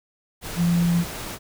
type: tone in noise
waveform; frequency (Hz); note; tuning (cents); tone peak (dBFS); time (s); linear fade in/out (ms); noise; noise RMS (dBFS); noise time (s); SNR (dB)
sine; 171.9; F3; -27; -17; 0.56-1.05; 50; pink; -33; 0.41-1.39; +13
effects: none